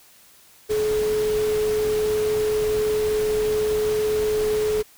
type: tone in noise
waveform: sine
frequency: 427.2 Hz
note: G#4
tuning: 49 cents sharp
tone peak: -19 dBFS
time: 0.69-4.83 s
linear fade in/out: 20 ms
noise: pink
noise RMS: -33 dBFS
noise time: 0.69-4.83 s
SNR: +11 dB
effects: white hiss -52 dBFS RMS until 4.97 s